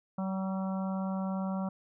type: harmonic tone with a mistuned harmonic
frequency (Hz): 190.4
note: F#3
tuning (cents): +50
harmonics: 1 / 3 / 4 / 5 / 6 / 7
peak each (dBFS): -31 / -41 / -43 / -45 / -47 / -48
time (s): 0.18-1.69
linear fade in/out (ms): 5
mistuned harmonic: 7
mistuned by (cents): +21
effects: none